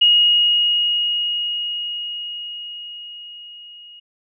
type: tone with level ramp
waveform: sine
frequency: 2878 Hz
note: F#7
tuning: 49 cents flat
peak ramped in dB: -9 to -39 dBFS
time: 0.01-4 s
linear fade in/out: 10 ms
effects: none